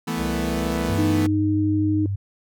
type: chord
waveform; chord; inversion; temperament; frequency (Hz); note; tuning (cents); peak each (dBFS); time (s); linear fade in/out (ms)
sawtooth; E suspended fourth; none; equal; 164.81 / 220 / 246.9; E3 / A3 / B3; 0 / 0 / 0; -24; 0.07-1.27; 10
type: harmonic tone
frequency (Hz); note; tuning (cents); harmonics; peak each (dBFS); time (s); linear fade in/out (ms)
66; C2; +16; 1 / 3 / 5 / 7 / 9; -29 / -34 / -36 / -37 / -39; 0.16-0.97; 50
type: tone with pitch glide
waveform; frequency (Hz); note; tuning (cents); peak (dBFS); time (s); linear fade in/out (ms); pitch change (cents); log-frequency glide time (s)
sine; 96.8 to 98.78; G2 to G2; -21 to +14; -22; 0.89-2.16; 10; +35; 1.27-1.36
type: tone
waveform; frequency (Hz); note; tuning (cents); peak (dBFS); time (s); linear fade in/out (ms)
sine; 308.7; D#4; -14; -19; 0.98-2.06; 2
effects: none